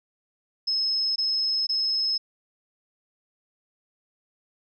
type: tone bursts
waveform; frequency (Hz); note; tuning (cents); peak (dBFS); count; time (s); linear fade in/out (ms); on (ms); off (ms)
sine; 5180; E8; -31; -22; 3; 0.67-2.18; 10; 490; 20
effects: none